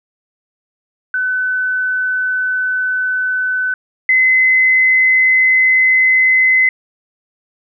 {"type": "tone pair in turn", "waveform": "sine", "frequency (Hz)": [1508, 2042], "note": ["F#6", "C7"], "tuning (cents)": [32, -43], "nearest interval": "perfect fourth", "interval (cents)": 525, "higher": "second", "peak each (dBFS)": [-14, -8], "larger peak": "second", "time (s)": [[1.14, 3.74], [4.09, 6.69]], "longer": "neither", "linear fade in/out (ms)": 2, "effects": []}